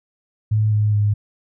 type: tone with pitch steps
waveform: sine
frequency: 107.5 / 105.65 / 103.84 Hz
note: A2 / G#2 / G#2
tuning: -40 / +30 / 0 cents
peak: -14 dBFS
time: 0.51-1.14 s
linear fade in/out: 10 ms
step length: 210 ms
effects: none